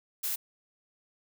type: noise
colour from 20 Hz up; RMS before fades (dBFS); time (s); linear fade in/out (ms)
blue; -32; 0.23-0.36; 10
effects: none